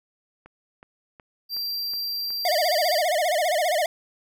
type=click train; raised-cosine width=0.5 ms; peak=-31 dBFS; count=6; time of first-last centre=0.46-2.305 s; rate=2.71 Hz
type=tone; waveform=square; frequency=4719 Hz; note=D8; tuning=7 cents sharp; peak=-27 dBFS; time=1.49-3.04 s; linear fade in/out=50 ms
type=tone with vibrato; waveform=square; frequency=659.3 Hz; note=E5; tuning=in tune; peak=-21 dBFS; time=2.45-3.86 s; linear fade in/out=2 ms; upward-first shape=sine; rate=15 Hz; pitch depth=190 cents each way
effects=none